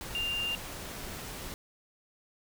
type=tone in noise; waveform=sine; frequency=2794 Hz; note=F7; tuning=in tune; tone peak=-30 dBFS; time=0.15-0.55 s; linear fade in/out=0 ms; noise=pink; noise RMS=-41 dBFS; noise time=0.01-1.54 s; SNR=+8 dB; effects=none